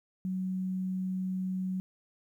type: tone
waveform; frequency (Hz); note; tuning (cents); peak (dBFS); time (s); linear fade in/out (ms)
sine; 186.5; F#3; +14; -30; 0.25-1.8; 0
effects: 11-bit